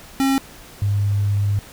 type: tone pair in turn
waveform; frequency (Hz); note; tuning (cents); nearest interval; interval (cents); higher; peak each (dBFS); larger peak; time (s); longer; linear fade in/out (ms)
square / sine; 270 / 101.35; C#4 / G#2; -45 / -42; octave + perfect fourth; 1697; first; -16; neither; 0.2-0.38 / 0.82-1.59; second; 0
effects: pink hiss -42 dBFS RMS until 1.72 s